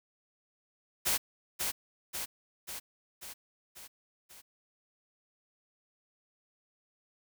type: noise with echo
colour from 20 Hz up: white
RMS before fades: -29 dBFS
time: 1.05-1.18 s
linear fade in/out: 20 ms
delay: 540 ms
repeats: 6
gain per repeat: -4 dB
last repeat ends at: 4.42 s
effects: none